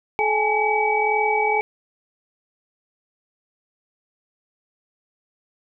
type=tone cluster; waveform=sine; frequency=430.1 / 818 / 860 / 2280 Hz; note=A4 / G#5 / A5 / C#7; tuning=-39 / -26 / -40 / +48 cents; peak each=-23 dBFS; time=0.19-1.61 s; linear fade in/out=0 ms; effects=none